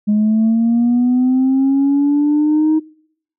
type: linear sweep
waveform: sine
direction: up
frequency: 207.7 to 315.3 Hz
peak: -9 dBFS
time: 0.07-2.8 s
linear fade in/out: 20 ms
effects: noise-tail reverb RT60 0.7 s tail -25 dB re dry + tanh soft clip ceiling -8 dBFS

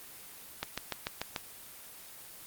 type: click train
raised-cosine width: 0.2 ms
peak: -15 dBFS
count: 6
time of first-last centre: 0.63-1.362 s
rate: 6.83 Hz
effects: white hiss -49 dBFS RMS until 2.46 s + Opus 24 kbps

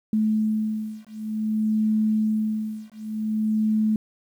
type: beating tone pair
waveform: sine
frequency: 216.1 / 216.64 Hz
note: A3 / A3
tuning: -31 / -27 cents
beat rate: 0.54 Hz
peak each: -24 dBFS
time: 0.13-3.96 s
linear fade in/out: 2 ms
effects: 9-bit

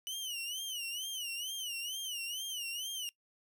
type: tone with vibrato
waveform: sawtooth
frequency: 2960 Hz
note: F#7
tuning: in tune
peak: -34 dBFS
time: 0.07-3.09 s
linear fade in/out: 0 ms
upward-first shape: sine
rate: 2.2 Hz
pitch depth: 140 cents each way
effects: noise-tail reverb RT60 0.1 s tail -21 dB re dry

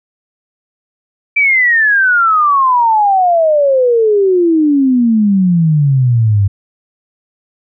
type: exponential sweep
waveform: sine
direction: down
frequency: 2349 to 96.5 Hz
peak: -7 dBFS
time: 1.36-6.48 s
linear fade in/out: 10 ms
effects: none

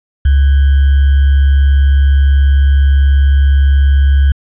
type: tone with sample-and-hold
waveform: sine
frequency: 69.3 Hz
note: C#2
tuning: in tune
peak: -5 dBFS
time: 0.25-4.32 s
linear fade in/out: 5 ms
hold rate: 1575 Hz
effects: resampled to 8000 Hz

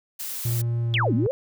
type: noise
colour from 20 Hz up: blue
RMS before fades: -32 dBFS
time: 0.19-0.62 s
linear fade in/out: 10 ms
type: tone with pitch glide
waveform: triangle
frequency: 117.7 to 116.15 Hz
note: A#2 to A#2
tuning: +17 to -6 cents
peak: -20 dBFS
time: 0.45-1.27 s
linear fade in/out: 5 ms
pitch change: -23 cents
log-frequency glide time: 0.81-0.93 s
type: exponential two-way sweep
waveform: sine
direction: down then up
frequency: 3520 to 207.1 to 568 Hz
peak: -21 dBFS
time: 0.94-1.31 s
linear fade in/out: 0 ms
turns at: 1.14 s
type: click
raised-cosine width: 1 ms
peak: -24 dBFS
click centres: 1.261 s
effects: none

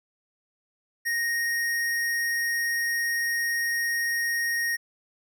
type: tone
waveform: square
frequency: 1864.7 Hz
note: A#6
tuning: in tune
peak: -25 dBFS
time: 1.05-4.77 s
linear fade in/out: 20 ms
effects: none

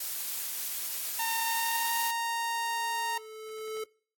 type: noise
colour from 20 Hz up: blue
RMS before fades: -34 dBFS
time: 0-2.11 s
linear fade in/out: 5 ms
type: tone with pitch glide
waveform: sawtooth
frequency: 913 to 927.4 Hz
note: A#5 to A#5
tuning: -36 to -9 cents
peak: -26 dBFS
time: 1.19-3.18 s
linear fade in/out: 5 ms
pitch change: +27 cents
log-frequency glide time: 1.4-1.92 s
type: tone with exponential growth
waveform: square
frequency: 436 Hz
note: A4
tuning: 16 cents flat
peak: -33 dBFS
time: 1.86-3.84 s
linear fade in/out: 5 ms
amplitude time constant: 430 ms
effects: noise-tail reverb RT60 0.5 s tail -25 dB re dry + AAC 64 kbps

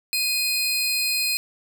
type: tone pair together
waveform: sawtooth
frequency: 2489 / 4189 Hz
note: D#7 / C8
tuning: 0 / +1 cents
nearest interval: major sixth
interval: 901 cents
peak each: -21 dBFS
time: 0.13-1.37 s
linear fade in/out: 0 ms
effects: none

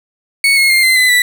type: tone with pitch steps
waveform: 35% pulse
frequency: 2217 / 2165 / 2114 / 2065 / 2017 / 1969.4 Hz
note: C#7 / C#7 / C7 / C7 / B6 / B6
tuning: 0 / -41 / +17 / -23 / +36 / -5 cents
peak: -6 dBFS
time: 0.44-1.22 s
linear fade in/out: 2 ms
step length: 130 ms
effects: none

